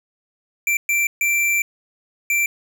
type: tone bursts at uneven times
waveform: square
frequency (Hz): 2349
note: D7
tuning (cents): 0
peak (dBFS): -17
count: 4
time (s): 0.67-0.77 / 0.89-1.07 / 1.21-1.62 / 2.3-2.46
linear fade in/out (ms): 2
effects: none